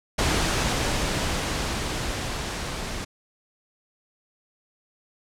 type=noise with level ramp; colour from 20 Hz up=pink; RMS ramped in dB=-22 to -32 dBFS; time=0.18-3.05 s; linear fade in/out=10 ms; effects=low-pass 8000 Hz 12 dB/octave